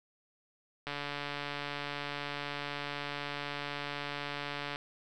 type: click train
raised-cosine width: 0.3 ms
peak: -21 dBFS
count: 561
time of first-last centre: 0.87-4.759 s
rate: 144 Hz
effects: none

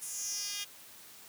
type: tone with high-pass filter sweep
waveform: 10% pulse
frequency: 406.9 Hz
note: G#4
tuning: 35 cents flat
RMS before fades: -38 dBFS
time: 0.01-0.65 s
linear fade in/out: 20 ms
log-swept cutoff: 9000 to 3500 Hz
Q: 3.5
effects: white hiss -53 dBFS RMS until 1.28 s + high-pass 80 Hz 12 dB/octave

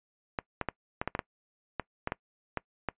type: clicks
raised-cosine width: 0.5 ms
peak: -15 dBFS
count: 12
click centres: 0.388 / 0.613 / 0.687 / 1.015 / 1.076 / 1.151 / 1.192 / 1.797 / 2.074 / 2.121 / 2.573 / 2.887 s
effects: noise-tail reverb RT60 0.1 s tail -23 dB re dry + resampled to 8000 Hz

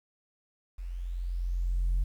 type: tone with level ramp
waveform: sine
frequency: 44 Hz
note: F1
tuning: 14 cents sharp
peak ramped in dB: -35 to -21 dBFS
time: 0.78-2.04 s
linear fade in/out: 10 ms
effects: tanh soft clip ceiling -22 dBFS + 10-bit

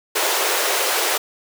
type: high-pass noise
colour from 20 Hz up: pink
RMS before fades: -20 dBFS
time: 0.15-1.18 s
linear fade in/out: 10 ms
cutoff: 380 Hz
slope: 48 dB/octave
effects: none

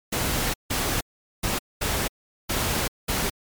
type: noise bursts at uneven times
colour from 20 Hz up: pink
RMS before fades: -25 dBFS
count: 6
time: 0.12-0.54 / 0.7-1.01 / 1.43-1.59 / 1.81-2.08 / 2.49-2.88 / 3.08-3.3 s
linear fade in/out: 10 ms
effects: MP3 96 kbps

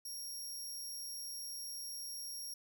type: tone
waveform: 20% pulse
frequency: 5588 Hz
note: F8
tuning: in tune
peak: -37 dBFS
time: 0.05-2.54 s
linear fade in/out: 5 ms
effects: none

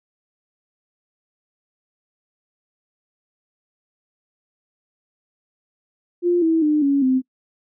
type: tone with pitch steps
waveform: sine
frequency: 350.3 / 325 / 301.5 / 279.6 / 259.4 Hz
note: F4 / E4 / D4 / C#4 / C4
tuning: +5 / -24 / +46 / +15 / -15 cents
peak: -14 dBFS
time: 6.22-7.22 s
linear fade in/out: 50 ms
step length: 200 ms
effects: noise-tail reverb RT60 0.1 s tail -23 dB re dry

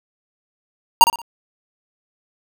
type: tone with echo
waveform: square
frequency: 932.3 Hz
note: A#5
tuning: in tune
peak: -4 dBFS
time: 1.01-1.04 s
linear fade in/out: 0 ms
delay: 59 ms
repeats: 3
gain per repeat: -10 dB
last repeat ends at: 1.217 s
effects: none

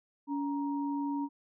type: tone pair together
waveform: sine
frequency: 283.1 / 938.6 Hz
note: C#4 / A#5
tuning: +37 / +12 cents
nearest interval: octave + major sixth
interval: 2075 cents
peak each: -31 / -38 dBFS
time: 0.27-1.29 s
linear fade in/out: 50 ms
effects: none

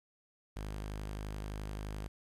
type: tone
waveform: sawtooth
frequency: 51.6 Hz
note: G#1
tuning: 10 cents flat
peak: -35 dBFS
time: 0.56-2.08 s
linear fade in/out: 5 ms
effects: resampled to 32000 Hz + 11-bit

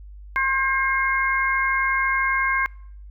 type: harmonic tone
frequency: 534 Hz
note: C5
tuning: 35 cents sharp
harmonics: 2 / 3 / 4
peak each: -23 / -23 / -23 dBFS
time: 0.36-2.66 s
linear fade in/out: 0 ms
effects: noise-tail reverb RT60 0.7 s tail -25 dB re dry + added 50 Hz sine -38 dBFS peak until 3.1 s

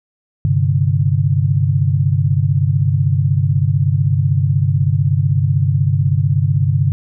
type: chord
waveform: sine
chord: G suspended fourth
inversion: none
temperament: equal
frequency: 98 / 130.81 / 146.83 Hz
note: G2 / C3 / D3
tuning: 0 / 0 / 0 cents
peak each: -16 dBFS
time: 0.45-6.92 s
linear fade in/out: 0 ms
effects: none

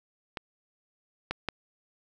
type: clicks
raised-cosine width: 0.3 ms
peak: -18 / -14 / -13 dBFS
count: 3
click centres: 0.372 / 1.31 / 1.487 s
effects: 9-bit

